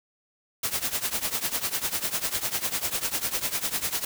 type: noise with tremolo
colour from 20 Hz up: white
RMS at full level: -25 dBFS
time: 0.63-4.05 s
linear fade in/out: 5 ms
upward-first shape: triangle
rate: 10 Hz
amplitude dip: 90%
effects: none